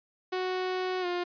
sawtooth tone with pitch glide, 369.5 to 353.8 Hz, F#4 to F4, -2 to +23 cents, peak -25 dBFS, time 0.32-1.24 s, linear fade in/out 10 ms, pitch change -75 cents, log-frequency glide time 1.01-1.06 s, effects resampled to 11025 Hz

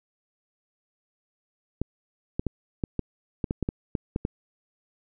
clicks, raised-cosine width 3 ms, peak -13 dBFS, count 12, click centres 1.816 / 2.395 / 2.467 / 2.838 / 2.993 / 3.442 / 3.509 / 3.627 / 3.689 / 3.952 / 4.161 / 4.251 s, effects none

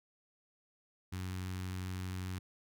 sawtooth tone with notch filter, 92.5 Hz, F#2, in tune, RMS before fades -40 dBFS, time 1.12-2.39 s, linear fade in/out 10 ms, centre 570 Hz, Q 0.68, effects none

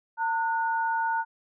sine tone pair together, 907.7 / 1459 Hz, A#5 / F#6, -46 / -25 cents, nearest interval minor sixth, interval 821 cents, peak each -25 / -30 dBFS, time 0.17-1.25 s, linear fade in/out 50 ms, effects none

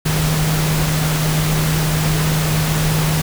sine tone in noise, 155.56 Hz, D#3, in tune, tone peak -16 dBFS, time 0.05-3.22 s, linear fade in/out 10 ms, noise pink, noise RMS -21 dBFS, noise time 0.05-3.22 s, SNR +2 dB, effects none

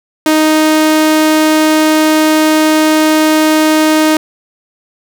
sawtooth tone, 311.1 Hz, D#4, in tune, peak -3 dBFS, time 0.26-4.17 s, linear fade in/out 2 ms, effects none

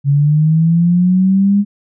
sine linear sweep, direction up, 138.6 to 205.2 Hz, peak -8 dBFS, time 0.04-1.65 s, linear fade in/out 50 ms, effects none

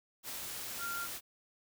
sine tone in noise, 1388 Hz, F6, 11 cents flat, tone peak -37 dBFS, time 0.78-1.08 s, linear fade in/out 50 ms, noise white, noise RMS -42 dBFS, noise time 0.23-1.21 s, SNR +2 dB, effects none

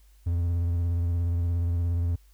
triangle tone with vibrato, 85.8 Hz, F2, 30 cents flat, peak -21 dBFS, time 0.26-2.16 s, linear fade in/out 10 ms, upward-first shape triangle, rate 17 Hz, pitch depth 43 cents each way, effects added 50 Hz sine -53 dBFS peak until 2.33 s + white hiss -66 dBFS RMS until 2.33 s

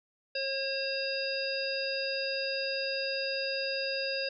harmonic tone, 541 Hz, C#5, 42 cents flat, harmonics 1 / 3 / 5 / 7 / 9, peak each -34 / -40 / -37 / -44 / -35 dBFS, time 0.35-4.29 s, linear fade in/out 5 ms, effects none

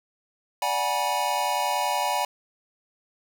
square chord, G# half-diminished seventh, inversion second, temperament equal with one note detuned, 587.3 / 740 / 830.6 / 966.3 Hz, D5 / F#5 / G#5 / B5, 0 / 0 / 0 / -38 cents, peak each -33 / -30 / -29 / -28 dBFS, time 0.62-2.25 s, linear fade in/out 2 ms, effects none

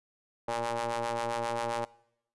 sawtooth ring-modulated tone, 116.54 Hz, A#2, in tune, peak -23 dBFS, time 0.48-1.85 s, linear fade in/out 5 ms, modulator 703 Hz, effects noise-tail reverb RT60 0.8 s tail -22 dB re dry + resampled to 24000 Hz

